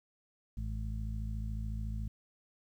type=harmonic tone; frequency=53.9 Hz; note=A1; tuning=35 cents flat; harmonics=1 / 2 / 3 / 4; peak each=-36 / -40 / -50 / -46 dBFS; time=0.57-2.08 s; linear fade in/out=5 ms; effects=11-bit